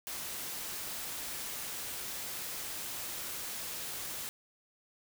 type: noise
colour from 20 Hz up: white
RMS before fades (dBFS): -40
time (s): 0.07-4.29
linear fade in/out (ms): 0
effects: none